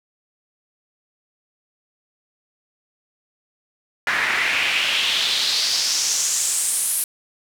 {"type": "noise with band-pass filter sweep", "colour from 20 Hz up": "pink", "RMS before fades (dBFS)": -21, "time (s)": [4.07, 7.04], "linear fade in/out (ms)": 2, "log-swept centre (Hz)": [1700, 11000], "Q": 3.2, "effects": []}